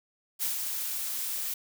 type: noise with ADSR envelope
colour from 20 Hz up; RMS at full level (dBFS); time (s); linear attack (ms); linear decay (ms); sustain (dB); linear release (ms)
blue; -29; 0.39-1.54; 39; 130; -4; 4
effects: none